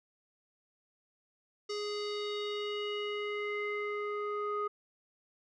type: tone with low-pass filter sweep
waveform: square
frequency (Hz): 415.3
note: G#4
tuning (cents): 0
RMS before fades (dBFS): -36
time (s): 1.69-4.68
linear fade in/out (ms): 10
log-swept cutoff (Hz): 5200 to 1300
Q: 4.1
effects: none